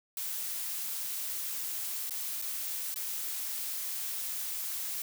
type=noise with dropouts; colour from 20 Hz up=blue; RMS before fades=-36 dBFS; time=0.17-5.02 s; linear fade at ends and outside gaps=2 ms; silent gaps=2.096-2.107 / 2.417-2.422 / 2.943-2.959 s; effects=none